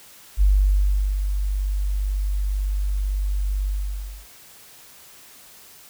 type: tone with ADSR envelope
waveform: sine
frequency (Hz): 49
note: G1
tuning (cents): 0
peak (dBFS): -12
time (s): 0.37-4.27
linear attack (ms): 45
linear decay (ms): 750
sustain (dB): -8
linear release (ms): 610
effects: white hiss -47 dBFS RMS until 5.89 s